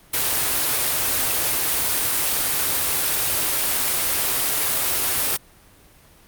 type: band-stop noise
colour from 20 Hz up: white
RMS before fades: -21 dBFS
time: 0.13-5.37 s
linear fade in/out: 10 ms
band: 170 to 240 Hz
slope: 96 dB/octave
effects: pink hiss -51 dBFS RMS until 6.27 s + Opus 32 kbps